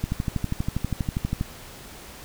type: click train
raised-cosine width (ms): 5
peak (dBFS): -12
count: 18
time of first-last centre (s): 0.04-1.411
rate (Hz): 12.4
effects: pink hiss -43 dBFS RMS until 2.24 s